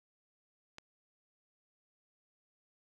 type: click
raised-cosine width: 0.2 ms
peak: -29 dBFS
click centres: 0.784 s
effects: none